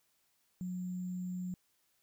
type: tone with sample-and-hold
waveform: sine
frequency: 181.2 Hz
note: F#3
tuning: 36 cents flat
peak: -36 dBFS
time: 0.61-1.54 s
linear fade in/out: 0 ms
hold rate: 7350 Hz
effects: white hiss -75 dBFS RMS until 2.02 s